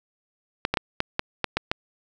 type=clicks; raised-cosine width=0.3 ms; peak=-6 dBFS; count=8; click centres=0.651 / 0.74 / 0.772 / 1.004 / 1.194 / 1.443 / 1.57 / 1.715 s; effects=none